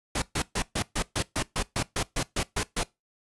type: noise bursts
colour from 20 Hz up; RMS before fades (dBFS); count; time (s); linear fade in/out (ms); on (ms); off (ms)
pink; -27; 14; 0.15-2.834; 5; 71; 130
effects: noise-tail reverb RT60 0.2 s tail -21 dB re dry + resampled to 24000 Hz